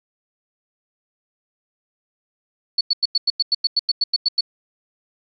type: tone bursts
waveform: sine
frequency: 4435 Hz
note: C#8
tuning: in tune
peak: -14 dBFS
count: 14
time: 2.78-4.409 s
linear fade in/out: 5 ms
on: 30 ms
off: 93 ms
effects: none